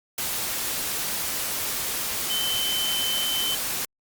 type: tone in noise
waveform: sine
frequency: 3068 Hz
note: G7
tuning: 38 cents flat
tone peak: -25 dBFS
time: 2.3-3.55 s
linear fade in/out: 2 ms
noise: white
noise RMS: -28 dBFS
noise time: 0.18-3.85 s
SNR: 0 dB
effects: Opus 48 kbps